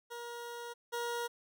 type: tone pair in turn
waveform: 20% pulse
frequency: 474.5 / 474.5 Hz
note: A#4 / A#4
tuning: +31 / +31 cents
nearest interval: unison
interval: 0 cents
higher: neither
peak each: -37 / -30 dBFS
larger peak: second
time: 0.1-0.74 / 0.92-1.28 s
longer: first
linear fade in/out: 20 ms
effects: none